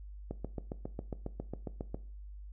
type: click train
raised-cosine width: 2 ms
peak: -24 dBFS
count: 13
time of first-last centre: 0.31-1.945 s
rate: 7.34 Hz
effects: noise-tail reverb RT60 0.4 s tail -17 dB re dry + added 50 Hz sine -44 dBFS peak until 2.52 s